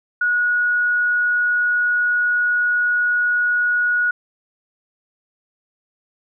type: tone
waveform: sine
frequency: 1456 Hz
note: F#6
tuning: 28 cents flat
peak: -15 dBFS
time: 0.21-4.11 s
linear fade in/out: 5 ms
effects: none